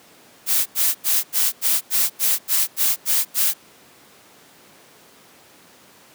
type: noise bursts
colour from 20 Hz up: blue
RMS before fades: -18 dBFS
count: 11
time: 0.46-3.54 s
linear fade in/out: 50 ms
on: 200 ms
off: 88 ms
effects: pink hiss -49 dBFS RMS until 6.14 s + high-pass 200 Hz 12 dB/octave